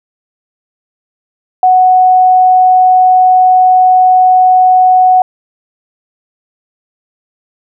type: tone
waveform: sine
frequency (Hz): 740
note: F#5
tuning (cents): 0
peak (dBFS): -3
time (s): 1.63-5.22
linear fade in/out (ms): 2
effects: none